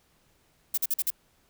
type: noise bursts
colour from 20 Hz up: violet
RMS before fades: -26 dBFS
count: 5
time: 0.74-1.104 s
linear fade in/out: 5 ms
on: 36 ms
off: 46 ms
effects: pink hiss -66 dBFS RMS until 1.49 s